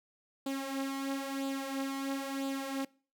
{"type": "tone with flanger", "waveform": "sawtooth", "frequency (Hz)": 272.2, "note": "C#4", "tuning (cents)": -31, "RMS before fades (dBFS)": -36, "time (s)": [0.46, 2.85], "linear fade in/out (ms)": 5, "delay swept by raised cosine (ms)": [0.25, 4.65], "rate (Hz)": 1, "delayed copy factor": 0.6, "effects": ["noise-tail reverb RT60 0.4 s tail -23 dB re dry"]}